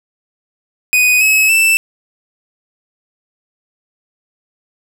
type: tone with pitch steps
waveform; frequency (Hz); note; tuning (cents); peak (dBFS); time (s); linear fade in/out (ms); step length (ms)
45% pulse; 2489 / 2571 / 2655; D#7 / E7 / E7; 0 / -44 / +12; -8; 0.93-1.77; 0; 280
effects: 7-bit